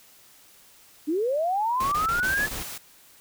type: linear sweep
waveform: sine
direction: up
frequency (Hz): 283.1 to 1731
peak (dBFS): -22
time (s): 1.07-2.47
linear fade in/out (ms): 20
type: noise bursts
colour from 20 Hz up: pink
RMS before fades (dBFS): -34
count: 6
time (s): 1.8-2.63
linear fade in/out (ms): 5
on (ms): 120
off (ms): 22
type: noise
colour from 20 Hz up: white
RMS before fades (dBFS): -37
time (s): 2.24-2.78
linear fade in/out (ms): 5
effects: white hiss -54 dBFS RMS until 3.2 s

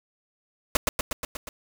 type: noise with echo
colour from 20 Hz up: pink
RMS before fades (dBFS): -20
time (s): 0.75-0.77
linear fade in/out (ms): 2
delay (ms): 120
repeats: 6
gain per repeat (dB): -3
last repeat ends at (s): 1.49
effects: none

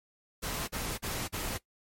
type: noise bursts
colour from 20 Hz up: pink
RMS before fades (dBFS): -35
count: 4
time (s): 0.42-1.583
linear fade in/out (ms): 20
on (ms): 260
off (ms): 41
effects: noise-tail reverb RT60 0.1 s tail -18 dB re dry + MP3 64 kbps

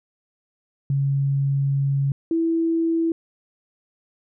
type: tone pair in turn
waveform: sine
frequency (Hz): 138.59 / 329.6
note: C#3 / E4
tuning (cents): 0 / 0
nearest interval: octave + minor third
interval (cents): 1500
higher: second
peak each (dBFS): -18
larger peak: neither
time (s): 0.9-2.12 / 2.31-3.12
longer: first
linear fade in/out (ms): 2
effects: none

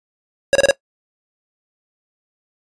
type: tone bursts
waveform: square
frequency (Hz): 552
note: C#5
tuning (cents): -7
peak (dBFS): -9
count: 4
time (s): 0.53-0.709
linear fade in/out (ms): 0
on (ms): 23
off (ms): 29
effects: noise-tail reverb RT60 0.1 s tail -19 dB re dry + resampled to 22050 Hz

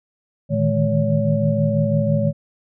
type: tone cluster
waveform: sine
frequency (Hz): 112.8 / 152 / 158.1 / 212 / 564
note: A2 / D#3 / D#3 / G#3 / C#5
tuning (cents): +44 / -40 / +28 / +36 / +30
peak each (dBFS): -22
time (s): 0.49-2.33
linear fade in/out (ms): 50
effects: none

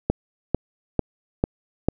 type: click train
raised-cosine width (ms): 2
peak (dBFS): -5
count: 5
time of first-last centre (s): 0.1-1.886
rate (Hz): 2.24
effects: none

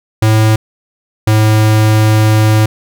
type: tone pair in turn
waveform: square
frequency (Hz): 109.3 / 108.29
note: A2 / A2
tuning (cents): -11 / -27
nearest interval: unison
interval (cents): 16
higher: first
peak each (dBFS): -7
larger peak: neither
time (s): 0.22-0.56 / 1.27-2.66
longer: second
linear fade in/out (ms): 5
effects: none

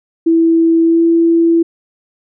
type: tone with pitch glide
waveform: sine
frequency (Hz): 329.6 to 333.6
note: E4 to E4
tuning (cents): 0 to +21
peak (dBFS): -7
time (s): 0.26-1.63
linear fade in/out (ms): 10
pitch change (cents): +21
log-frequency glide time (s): 0.83-1.02
effects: none

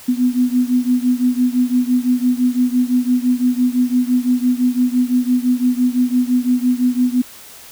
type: beating tone pair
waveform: sine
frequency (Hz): 246.9 / 252.8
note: B3 / B3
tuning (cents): 0 / +41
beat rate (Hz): 5.9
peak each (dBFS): -15 / -17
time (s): 0.08-7.22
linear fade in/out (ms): 10
effects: white hiss -39 dBFS RMS until 7.71 s

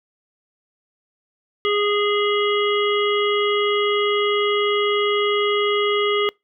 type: harmonic tone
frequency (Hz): 413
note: G#4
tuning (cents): -10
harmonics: 1 / 3 / 5 / 7 / 8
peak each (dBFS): -19 / -24 / -26 / -27 / -28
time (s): 1.65-6.29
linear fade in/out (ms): 0
effects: noise-tail reverb RT60 0.2 s tail -26 dB re dry

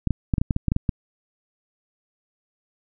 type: clicks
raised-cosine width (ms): 5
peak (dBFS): -8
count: 11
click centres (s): 0.073 / 0.107 / 0.338 / 0.382 / 0.415 / 0.508 / 0.564 / 0.683 / 0.719 / 0.764 / 0.892
effects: none

